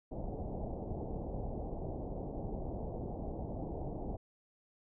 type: low-pass noise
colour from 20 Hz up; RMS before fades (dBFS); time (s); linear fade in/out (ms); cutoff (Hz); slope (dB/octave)
pink; -40; 0.11-4.17; 10; 790; 48
effects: none